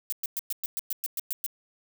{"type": "noise bursts", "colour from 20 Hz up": "violet", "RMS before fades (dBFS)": -30, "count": 11, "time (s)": [0.1, 1.464], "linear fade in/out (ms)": 0, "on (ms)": 24, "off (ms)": 110, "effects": []}